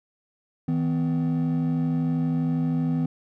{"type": "tone pair together", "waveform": "triangle", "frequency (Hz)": [160.3, 252.9], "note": ["E3", "B3"], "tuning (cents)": [-48, 41], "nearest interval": "minor sixth", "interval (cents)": 789, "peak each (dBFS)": [-21, -22], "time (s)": [0.68, 3.06], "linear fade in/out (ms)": 5, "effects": ["tanh soft clip ceiling -15 dBFS"]}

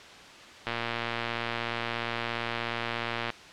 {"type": "click train", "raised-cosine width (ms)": 0.3, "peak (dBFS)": -14, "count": 309, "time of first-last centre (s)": [0.67, 3.302], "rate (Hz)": 117, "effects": ["white hiss -47 dBFS RMS until 3.52 s", "low-pass 4000 Hz 12 dB/octave"]}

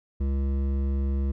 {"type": "tone with hard clipping", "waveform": "triangle", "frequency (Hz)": 68.2, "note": "C#2", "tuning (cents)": -28, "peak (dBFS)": -25, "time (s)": [0.2, 1.32], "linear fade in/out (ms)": 10, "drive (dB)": 15, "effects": []}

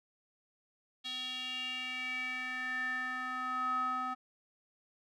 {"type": "tone with band-pass filter sweep", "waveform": "square", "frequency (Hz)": 254.8, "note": "C4", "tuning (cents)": -46, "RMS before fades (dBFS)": -37, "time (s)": [1.04, 4.15], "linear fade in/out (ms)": 20, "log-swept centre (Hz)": [3500, 1100], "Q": 6.5, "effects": []}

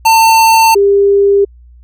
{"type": "tone pair in turn", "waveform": ["square", "sine"], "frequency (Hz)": [898, 400], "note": ["A5", "G4"], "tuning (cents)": [35, 35], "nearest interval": "octave + major second", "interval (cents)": 1400, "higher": "first", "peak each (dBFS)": -5, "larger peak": "neither", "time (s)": [[0.05, 0.75], [0.75, 1.45]], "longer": "neither", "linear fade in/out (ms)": 10, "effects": ["added 60 Hz sine -36 dBFS peak until 1.83 s"]}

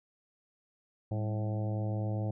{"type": "harmonic tone with a mistuned harmonic", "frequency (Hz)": 107.5, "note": "A2", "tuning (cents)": -40, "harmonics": [1, 2, 3, 4, 5, 6, 7, 8], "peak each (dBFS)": [-31, -40, -42, -49, -43, -46, -47, -56], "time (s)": [1.11, 2.31], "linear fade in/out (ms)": 5, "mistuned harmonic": 2, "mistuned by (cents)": -100, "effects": []}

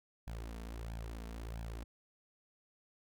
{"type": "tone with flanger", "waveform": "sawtooth", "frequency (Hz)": 56.3, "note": "A1", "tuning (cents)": 40, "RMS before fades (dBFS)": -44, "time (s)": [0.27, 1.84], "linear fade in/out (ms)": 5, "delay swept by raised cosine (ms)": [1.2, 4.5], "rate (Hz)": 1.5, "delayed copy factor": 0.7, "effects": []}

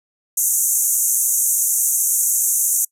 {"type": "band-pass noise", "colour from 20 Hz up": "pink", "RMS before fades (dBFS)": -18, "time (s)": [0.37, 2.85], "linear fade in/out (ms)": 5, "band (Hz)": [6200, 14000], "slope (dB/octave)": 96, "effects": ["noise-tail reverb RT60 0.1 s tail -25 dB re dry"]}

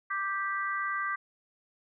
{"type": "harmonic tone", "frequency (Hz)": 392.6, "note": "G4", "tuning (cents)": 3, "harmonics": [3, 4, 5], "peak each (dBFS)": [-32, -34, -36], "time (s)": [0.1, 1.16], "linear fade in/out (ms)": 10, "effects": []}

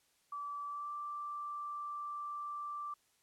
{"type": "tone with pitch glide", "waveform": "sine", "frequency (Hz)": [1156, 1173.5], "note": ["D6", "D6"], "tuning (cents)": [-28, -2], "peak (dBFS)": -39, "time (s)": [0.32, 2.94], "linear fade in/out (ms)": 5, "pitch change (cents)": 26, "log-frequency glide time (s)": [0.67, 0.91], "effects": ["white hiss -73 dBFS RMS until 3.22 s", "low-pass 11000 Hz 12 dB/octave"]}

